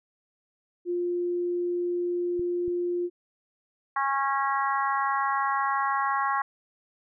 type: tone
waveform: sine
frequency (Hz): 351.6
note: F4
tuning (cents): +12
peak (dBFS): -25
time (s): 0.85-3.1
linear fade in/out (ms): 50
type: clicks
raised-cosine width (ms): 5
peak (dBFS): -30 / -32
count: 2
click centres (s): 2.395 / 2.68
type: harmonic tone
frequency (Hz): 274.2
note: C#4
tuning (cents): -19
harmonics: 3 / 4 / 5 / 6 / 7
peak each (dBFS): -29 / -26 / -34 / -34 / -35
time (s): 3.96-6.42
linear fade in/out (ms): 5
effects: none